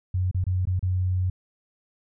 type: tone with dropouts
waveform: sine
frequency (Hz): 91.9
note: F#2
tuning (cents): -11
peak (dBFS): -21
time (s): 0.14-1.3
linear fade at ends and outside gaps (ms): 5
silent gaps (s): 0.313-0.345 / 0.441-0.466 / 0.654-0.671 / 0.794-0.827
effects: none